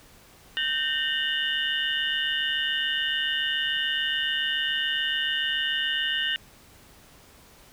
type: tone cluster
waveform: sine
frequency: 1549 / 1830 / 2866 / 3013 / 3565 Hz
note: G6 / A#6 / F7 / F#7 / A7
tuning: -21 / -32 / +44 / +31 / +22 cents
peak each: -33 / -29 / -28 / -31 / -36 dBFS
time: 0.57-6.36 s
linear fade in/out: 0 ms
effects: pink hiss -53 dBFS RMS until 7.72 s